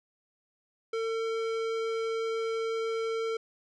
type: tone with tanh clipping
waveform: sine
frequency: 451 Hz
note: A4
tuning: 43 cents sharp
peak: -31 dBFS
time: 0.93-3.37 s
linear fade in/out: 5 ms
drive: 18 dB
effects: none